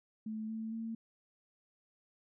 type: tone with pitch steps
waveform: sine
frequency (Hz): 218 / 221.9 / 225.9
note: A3 / A3 / A3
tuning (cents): -16 / +15 / +46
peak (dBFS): -37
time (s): 0.26-0.95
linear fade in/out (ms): 5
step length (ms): 230
effects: none